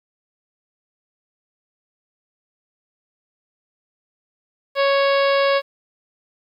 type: harmonic tone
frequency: 554.4 Hz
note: C#5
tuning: in tune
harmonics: 1 / 2 / 3 / 4 / 5 / 6 / 7 / 8 / 9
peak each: -16 / -22 / -26 / -28 / -30 / -32 / -33 / -34 / -35 dBFS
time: 4.75-5.62 s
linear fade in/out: 50 ms
effects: 9-bit